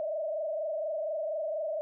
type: tone with frequency modulation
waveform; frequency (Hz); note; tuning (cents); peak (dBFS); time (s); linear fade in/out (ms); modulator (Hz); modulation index
sine; 622.3; D#5; 0; -30; 0-1.81; 0; 24.2; 1.5
effects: none